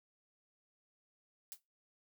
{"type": "noise with exponential decay", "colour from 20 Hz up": "blue", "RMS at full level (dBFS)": -42, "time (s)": [1.52, 1.6], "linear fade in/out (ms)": 0, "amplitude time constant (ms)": 16, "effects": ["noise-tail reverb RT60 0.2 s tail -18 dB re dry"]}